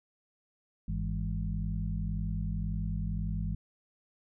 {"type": "harmonic tone with a mistuned harmonic", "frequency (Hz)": 51, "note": "G#1", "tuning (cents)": -31, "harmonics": [1, 2, 3, 4], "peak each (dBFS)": [-33, -37, -36, -40], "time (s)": [0.88, 3.55], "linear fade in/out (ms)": 5, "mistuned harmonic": 3, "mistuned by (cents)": 100, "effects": []}